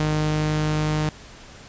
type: tone pair together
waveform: sawtooth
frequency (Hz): 51.12 / 153.2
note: G#1 / D#3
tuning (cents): -27 / -27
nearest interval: octave + perfect fifth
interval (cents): 1900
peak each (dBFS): -27 / -17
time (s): 0-1.09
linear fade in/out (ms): 0
effects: pink hiss -44 dBFS RMS until 1.68 s + resampled to 16000 Hz